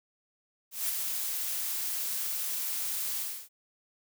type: noise with ADSR envelope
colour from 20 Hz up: blue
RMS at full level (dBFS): -29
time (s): 0.71-3.49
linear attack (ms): 180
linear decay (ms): 9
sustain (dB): -4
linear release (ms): 300
effects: none